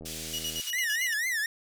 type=click train; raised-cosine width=2 ms; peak=-31 dBFS; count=48; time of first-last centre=0.01-0.598 s; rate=80 Hz
type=band-pass noise; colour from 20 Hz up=white; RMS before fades=-39 dBFS; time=0.05-0.71 s; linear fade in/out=10 ms; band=2600 to 8400 Hz; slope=12 dB/octave
type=tone with tremolo; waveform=30% pulse; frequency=2906 Hz; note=F#7; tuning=32 cents flat; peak=-28 dBFS; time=0.33-1.14 s; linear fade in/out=10 ms; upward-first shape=square; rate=8.8 Hz; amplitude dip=80%
type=tone with vibrato; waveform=45% pulse; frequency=1879 Hz; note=A#6; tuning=13 cents sharp; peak=-27 dBFS; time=0.73-1.46 s; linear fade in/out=2 ms; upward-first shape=triangle; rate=4.1 Hz; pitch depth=210 cents each way
effects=none